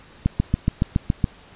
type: click train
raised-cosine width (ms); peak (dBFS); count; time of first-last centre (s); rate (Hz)
5; -5; 8; 0.26-1.242; 7.13
effects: pink hiss -48 dBFS RMS until 1.55 s + resampled to 8000 Hz